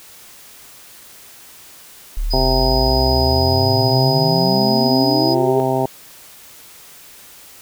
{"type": "exponential sweep", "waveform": "sine", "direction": "up", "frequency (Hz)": [34.65, 411.5], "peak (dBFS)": -17, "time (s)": [2.17, 5.6], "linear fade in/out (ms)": 0}
{"type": "tone", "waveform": "triangle", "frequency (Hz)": 4978, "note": "D#8", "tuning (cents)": 0, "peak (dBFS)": -19, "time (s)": [2.3, 5.35], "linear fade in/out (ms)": 20}
{"type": "harmonic tone", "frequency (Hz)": 131.1, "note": "C3", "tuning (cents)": 4, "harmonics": [1, 2, 3, 4, 5, 6, 7], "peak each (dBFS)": [-23, -23, -21, -27, -21, -23, -25], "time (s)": [2.33, 5.86], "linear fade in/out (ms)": 5}
{"effects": ["white hiss -42 dBFS RMS until 7.61 s"]}